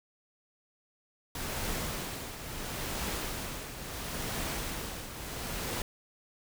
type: noise with tremolo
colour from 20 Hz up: pink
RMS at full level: -34 dBFS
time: 1.35-5.82 s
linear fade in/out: 2 ms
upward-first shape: triangle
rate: 0.73 Hz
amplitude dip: 65%
effects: none